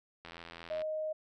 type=click train; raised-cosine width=0.3 ms; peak=-30 dBFS; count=49; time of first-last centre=0.25-0.819 s; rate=84.4 Hz
type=tone; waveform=sine; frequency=622.3 Hz; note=D#5; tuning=in tune; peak=-33 dBFS; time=0.7-1.13 s; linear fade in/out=10 ms
effects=none